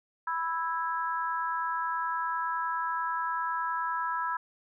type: chord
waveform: sine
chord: E major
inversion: second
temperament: just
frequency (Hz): 988.9 / 1318.5 / 1648.1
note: B5 / E6 / G#6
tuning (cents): +2 / 0 / -14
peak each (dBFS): -31 / -33 / -36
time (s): 0.27-4.37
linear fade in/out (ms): 5
effects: none